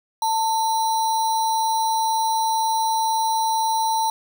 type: tone with sample-and-hold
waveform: sine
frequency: 891 Hz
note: A5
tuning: 22 cents sharp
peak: -18 dBFS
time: 0.22-4.1 s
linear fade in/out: 2 ms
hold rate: 4900 Hz
effects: none